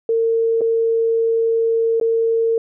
sine tone with dropouts, 455.3 Hz, A#4, 41 cents flat, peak -14 dBFS, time 0.09-2.58 s, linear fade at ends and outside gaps 2 ms, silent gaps 0.609-0.615 / 2-2.012 s, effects none

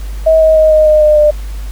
sine tone with pitch steps, 640 / 633 / 626.1 / 619.3 / 612.5 / 605.8 / 599.2 Hz, D#5 / D#5 / D#5 / D#5 / D#5 / D#5 / D5, +49 / +30 / +11 / -8 / -27 / -46 / +35 cents, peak -4 dBFS, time 0.26-1.31 s, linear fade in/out 10 ms, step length 150 ms, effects added 50 Hz sine -19 dBFS peak until 1.71 s + pink hiss -37 dBFS RMS until 1.71 s

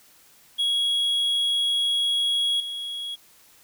triangle tone with level steps, 3322 Hz, G#7, in tune, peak -19 / -28 dBFS, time 0.58-3.16 s, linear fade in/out 20 ms, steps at 2.6 s, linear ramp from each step 2 ms, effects white hiss -55 dBFS RMS until 3.63 s

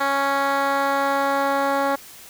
10% pulse tone with band-pass filter sweep, 277.2 Hz, C#4, in tune, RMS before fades -21 dBFS, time 0-1.96 s, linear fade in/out 10 ms, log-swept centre 1200 to 660 Hz, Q 0.73, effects white hiss -43 dBFS RMS until 2.29 s

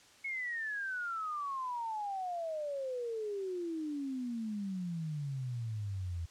sine exponential sweep, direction down, 2205 to 82 Hz, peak -35 dBFS, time 0.24-6.26 s, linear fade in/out 10 ms, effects white hiss -60 dBFS RMS until 6.3 s + low-pass 7000 Hz 12 dB/octave

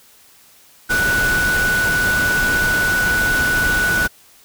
sine tone in noise, 1480 Hz, F#6, in tune, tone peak -15 dBFS, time 0.89-4.08 s, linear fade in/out 20 ms, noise pink, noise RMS -23 dBFS, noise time 0.89-4.08 s, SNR +5 dB, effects white hiss -49 dBFS RMS until 4.44 s

